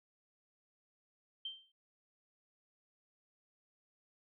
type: tone with exponential decay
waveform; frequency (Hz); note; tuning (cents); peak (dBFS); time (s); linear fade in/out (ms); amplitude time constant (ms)
sine; 3136; G7; 0; -37; 1.45-1.72; 5; 58
effects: none